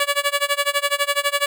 10% pulse tone with tremolo, 571 Hz, D5, 49 cents flat, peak -7 dBFS, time 0-1.46 s, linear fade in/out 2 ms, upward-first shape sine, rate 12 Hz, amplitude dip 95%, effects none

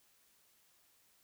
silence, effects white hiss -70 dBFS RMS until 1.23 s

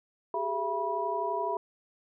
sine tone cluster, 387.4 / 419.2 / 672 / 974 Hz, G4 / G#4 / E5 / B5, -20 / +16 / +33 / -24 cents, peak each -36 / -36 / -34 / -31 dBFS, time 0.34-1.57 s, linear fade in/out 2 ms, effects none

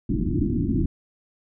white low-pass noise, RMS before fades -23 dBFS, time 0.09-0.86 s, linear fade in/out 5 ms, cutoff 340 Hz, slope 96 dB/octave, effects none

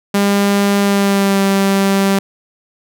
sawtooth tone with pitch glide, 200.8 to 195.99 Hz, G3 to G3, +42 to 0 cents, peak -7 dBFS, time 0.14-2.19 s, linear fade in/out 5 ms, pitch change -42 cents, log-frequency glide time 0.81-1.42 s, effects none

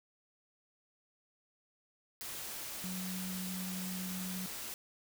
sine tone in noise, 185 Hz, F#3, in tune, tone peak -39 dBFS, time 2.84-4.46 s, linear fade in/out 0 ms, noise white, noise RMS -43 dBFS, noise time 2.21-4.74 s, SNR +1 dB, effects none

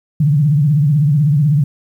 sine tone with vibrato, 146.83 Hz, D3, in tune, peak -9 dBFS, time 0.2-1.64 s, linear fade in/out 5 ms, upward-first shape triangle, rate 16 Hz, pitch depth 180 cents each way, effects 8-bit

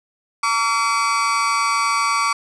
35% pulse tone with amplitude modulation, 1142 Hz, D6, 49 cents flat, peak -11 dBFS, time 0.43-2.33 s, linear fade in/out 5 ms, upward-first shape sine, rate 228 Hz, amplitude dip 85%, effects resampled to 22050 Hz + 7-bit

